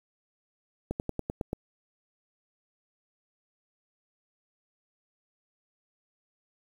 slowing click train, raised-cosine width 2 ms, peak -17 dBFS, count 7, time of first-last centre 0.91-1.531 s, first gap 89 ms, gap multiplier 1.06, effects 8-bit

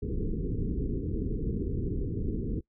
pink low-pass noise, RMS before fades -31 dBFS, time 0.02-2.61 s, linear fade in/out 10 ms, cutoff 460 Hz, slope 96 dB/octave, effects noise-tail reverb RT60 0.1 s tail -21 dB re dry

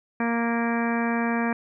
harmonic tone with a mistuned harmonic, 233.1 Hz, A#3, in tune, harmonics 1 / 2 / 3 / 4 / 5 / 6 / 7 / 8 / 9 / 10, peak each -24 / -32 / -32 / -33 / -35 / -40 / -33 / -36 / -46 / -36 dBFS, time 0.2-1.53 s, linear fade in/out 2 ms, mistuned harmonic 9, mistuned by -25 cents, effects none

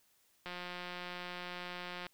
click train, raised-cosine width 0.3 ms, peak -27 dBFS, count 287, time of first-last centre 0.46-2.067 s, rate 178 Hz, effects white hiss -71 dBFS RMS until 2.13 s

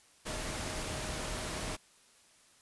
sine tone in noise, 622.3 Hz, D#5, in tune, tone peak -48 dBFS, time 0.25-1.77 s, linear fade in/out 20 ms, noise pink, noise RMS -38 dBFS, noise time 0.25-1.77 s, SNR -13 dB, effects white hiss -63 dBFS RMS until 2.61 s + resampled to 24000 Hz

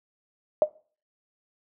sine tone with exponential decay, 612 Hz, D#5, 29 cents flat, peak -11 dBFS, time 0.62-0.69 s, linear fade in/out 1 ms, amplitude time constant 15 ms, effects noise-tail reverb RT60 0.4 s tail -20 dB re dry

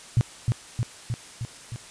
sine tone with echo, 118 Hz, A#2, 22 cents sharp, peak -15 dBFS, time 0.17-0.21 s, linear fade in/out 0 ms, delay 310 ms, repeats 5, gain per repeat -3 dB, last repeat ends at 1.76 s, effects white hiss -45 dBFS RMS until 1.9 s + resampled to 22050 Hz

